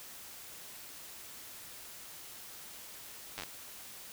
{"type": "slowing click train", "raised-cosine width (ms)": 0.2, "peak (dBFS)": -22, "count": 6, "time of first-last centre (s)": [3.38, 3.435], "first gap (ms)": 9, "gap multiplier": 1.1, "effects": ["white hiss -49 dBFS RMS until 4.12 s"]}